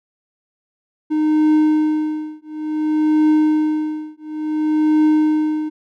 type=tone with tremolo; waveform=triangle; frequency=307.6 Hz; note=D#4; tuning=20 cents flat; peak=-8 dBFS; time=1.1-5.7 s; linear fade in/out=20 ms; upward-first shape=triangle; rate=0.57 Hz; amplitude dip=100%; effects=none